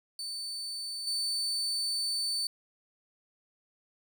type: tone with level steps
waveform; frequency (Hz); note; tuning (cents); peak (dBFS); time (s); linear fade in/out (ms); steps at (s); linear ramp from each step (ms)
35% pulse; 4525; C#8; +35; -34 / -28; 0.19-2.47; 2; 1.07; 2
effects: none